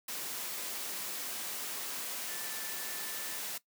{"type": "tone in noise", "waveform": "sine", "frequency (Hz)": 1760, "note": "A6", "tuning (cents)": 0, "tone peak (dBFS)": -49, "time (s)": [2.28, 3.39], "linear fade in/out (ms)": 5, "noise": "white", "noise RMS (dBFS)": -39, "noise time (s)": [0.08, 3.58], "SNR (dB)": -13, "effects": ["noise-tail reverb RT60 0.1 s tail -18 dB re dry", "high-pass 200 Hz 12 dB/octave"]}